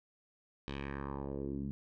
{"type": "tone with low-pass filter sweep", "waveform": "10% pulse", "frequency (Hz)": 69.3, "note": "C#2", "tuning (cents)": 0, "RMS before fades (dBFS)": -40, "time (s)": [0.68, 1.71], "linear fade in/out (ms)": 0, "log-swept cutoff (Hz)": [3700, 190], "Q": 2.4, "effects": []}